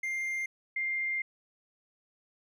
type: tone pair in turn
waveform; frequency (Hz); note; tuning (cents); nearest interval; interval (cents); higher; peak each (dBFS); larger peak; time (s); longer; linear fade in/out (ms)
triangle / sine; 2105 / 2105; C7 / C7; +10 / +10; unison; 0; neither; -29 / -29; neither; 0.03-0.46 / 0.76-1.22; second; 5
effects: none